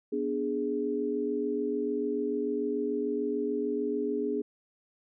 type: chord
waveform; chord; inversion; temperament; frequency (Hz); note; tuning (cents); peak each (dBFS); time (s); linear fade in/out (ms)
sine; G# diminished; first; equal; 246.9 / 293.7 / 415.3; B3 / D4 / G#4; 0 / 0 / 0; -34 / -33 / -30; 0.12-4.42; 10
effects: none